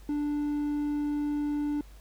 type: tone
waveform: triangle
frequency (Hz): 293.7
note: D4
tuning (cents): 0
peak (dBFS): -25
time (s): 0.09-1.81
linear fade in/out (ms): 2
effects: added 50 Hz sine -47 dBFS peak until 2 s + pink hiss -59 dBFS RMS until 2 s